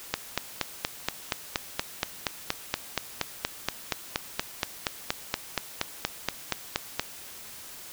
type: click train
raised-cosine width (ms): 0.2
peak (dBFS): -7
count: 30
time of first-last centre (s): 0.14-6.996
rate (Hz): 4.23
effects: white hiss -44 dBFS RMS until 7.92 s